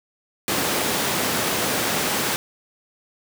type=high-pass noise; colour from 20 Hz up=pink; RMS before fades=-23 dBFS; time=0.48-2.36 s; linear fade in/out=0 ms; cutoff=190 Hz; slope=12 dB/octave; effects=none